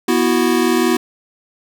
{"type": "chord", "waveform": "square", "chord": "B suspended fourth", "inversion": "none", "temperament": "equal with one note detuned", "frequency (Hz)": [244.5, 329.6, 370], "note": ["B3", "E4", "F#4"], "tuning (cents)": [-17, 0, 0], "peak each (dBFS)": -18, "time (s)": [0.08, 0.97], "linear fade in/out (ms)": 5, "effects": []}